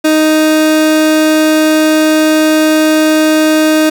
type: tone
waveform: 30% pulse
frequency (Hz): 311.1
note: D#4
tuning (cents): 0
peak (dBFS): -4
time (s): 0.04-3.9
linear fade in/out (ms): 10
effects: none